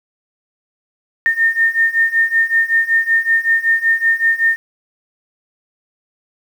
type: beating tone pair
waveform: sine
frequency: 1818 / 1823.3 Hz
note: A#6 / A#6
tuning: -44 / -39 cents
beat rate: 5.3 Hz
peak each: -16 / -14 dBFS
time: 1.26-4.56 s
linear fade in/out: 0 ms
effects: 7-bit